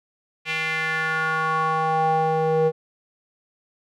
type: tone with band-pass filter sweep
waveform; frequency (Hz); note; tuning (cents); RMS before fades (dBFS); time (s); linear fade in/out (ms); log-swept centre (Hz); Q
square; 159.1; D#3; +39; -22; 0.45-2.72; 50; 2500 to 510; 3.7
effects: none